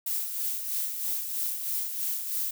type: noise with tremolo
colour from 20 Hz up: violet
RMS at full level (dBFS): -29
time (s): 0.06-2.51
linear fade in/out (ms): 5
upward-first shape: sine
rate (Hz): 3.1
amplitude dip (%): 50
effects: none